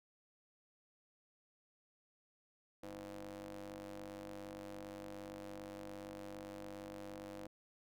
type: ring-modulated tone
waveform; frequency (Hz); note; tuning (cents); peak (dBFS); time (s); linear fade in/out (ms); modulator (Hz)
sawtooth; 97.4; G2; -11; -40; 2.83-7.47; 5; 413
effects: none